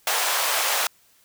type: high-pass noise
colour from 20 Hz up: pink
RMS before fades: -23 dBFS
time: 0.07-0.87 s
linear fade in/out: 2 ms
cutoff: 620 Hz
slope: 24 dB/octave
effects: white hiss -59 dBFS RMS until 1.24 s